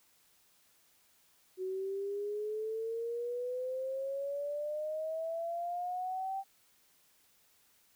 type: exponential sweep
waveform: sine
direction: up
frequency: 370 to 784 Hz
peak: -34 dBFS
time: 1.57-6.44 s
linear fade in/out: 50 ms
effects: white hiss -68 dBFS RMS until 7.95 s